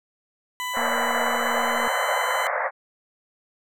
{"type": "tone with pitch glide", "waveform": "20% pulse", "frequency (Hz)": [998, 1012.5], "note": ["B5", "B5"], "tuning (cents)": [18, 43], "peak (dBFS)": -22, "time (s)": [0.6, 2.47], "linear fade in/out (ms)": 0, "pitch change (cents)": 25, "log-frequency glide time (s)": [1.23, 1.79]}
{"type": "band-pass noise", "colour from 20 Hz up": "pink", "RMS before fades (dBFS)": -25, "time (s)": [0.73, 2.71], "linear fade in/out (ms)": 50, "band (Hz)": [500, 2100], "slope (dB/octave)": 96}
{"type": "click train", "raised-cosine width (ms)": 1, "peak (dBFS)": -21, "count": 262, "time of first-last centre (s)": [0.77, 1.876], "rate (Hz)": 236}
{"effects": []}